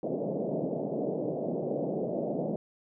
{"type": "band-pass noise", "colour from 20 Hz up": "white", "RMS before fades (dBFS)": -32, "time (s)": [0.03, 2.56], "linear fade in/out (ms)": 2, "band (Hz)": [140, 640], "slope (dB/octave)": 48, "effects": []}